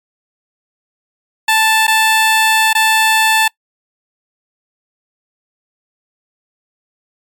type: tone with dropouts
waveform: 15% pulse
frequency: 880 Hz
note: A5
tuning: in tune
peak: -3 dBFS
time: 1.48-3.48 s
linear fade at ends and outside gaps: 5 ms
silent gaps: 1.869-1.878 / 2.731-2.75 s
effects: noise-tail reverb RT60 0.1 s tail -24 dB re dry + MP3 96 kbps